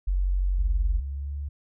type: tone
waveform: sine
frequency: 46.25 Hz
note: F#1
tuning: in tune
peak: -21 dBFS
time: 0.07-1 s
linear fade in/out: 10 ms
type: tone with pitch glide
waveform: sine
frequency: 66.3 to 71.47 Hz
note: C2 to D2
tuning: +23 to -47 cents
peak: -29 dBFS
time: 0.58-1.49 s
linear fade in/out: 10 ms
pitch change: +130 cents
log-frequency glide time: 0.81-1.36 s
effects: none